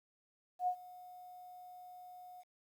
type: tone with ADSR envelope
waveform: sine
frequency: 725 Hz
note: F#5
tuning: 35 cents flat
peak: -29 dBFS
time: 0.59-2.44 s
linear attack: 83 ms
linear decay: 78 ms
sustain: -21 dB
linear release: 39 ms
effects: 11-bit